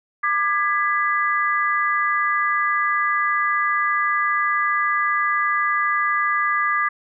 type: chord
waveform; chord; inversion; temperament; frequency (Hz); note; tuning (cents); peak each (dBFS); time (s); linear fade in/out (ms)
sine; G# diminished; second; just; 1196.1 / 1661.2 / 1993.5; D6 / G#6 / B6; +31 / 0 / +16; -20 / -23 / -24; 0.23-6.89; 10
effects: none